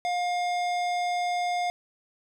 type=tone with hard clipping; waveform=sine; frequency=710 Hz; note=F5; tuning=28 cents sharp; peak=-27 dBFS; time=0.05-1.7 s; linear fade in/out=0 ms; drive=15 dB; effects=none